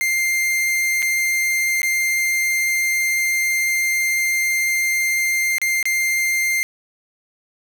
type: tone with dropouts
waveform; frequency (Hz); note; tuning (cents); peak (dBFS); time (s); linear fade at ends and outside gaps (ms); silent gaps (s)
45% pulse; 2102; C7; +7; -17; 0.01-6.63; 0; 1.021-1.026 / 1.818-1.831 / 5.583-5.616 / 5.828-5.855
effects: none